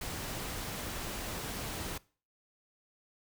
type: noise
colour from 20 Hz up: pink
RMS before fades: -39 dBFS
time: 0.01-1.98 s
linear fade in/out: 5 ms
effects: noise-tail reverb RT60 0.4 s tail -22 dB re dry